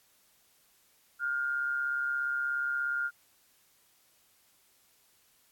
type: tone pair together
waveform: sine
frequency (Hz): 1411 / 1547.9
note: F6 / G6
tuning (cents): +17 / -22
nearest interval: major second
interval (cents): 161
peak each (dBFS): -29 / -39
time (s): 1.19-3.11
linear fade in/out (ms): 50
effects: white hiss -66 dBFS RMS until 5.51 s + AAC 64 kbps